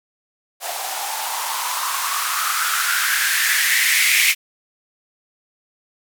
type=noise with band-pass filter sweep; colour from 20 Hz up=violet; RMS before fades=-20 dBFS; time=0.6-4.35 s; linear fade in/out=50 ms; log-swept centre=690 to 2300 Hz; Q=5.9; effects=none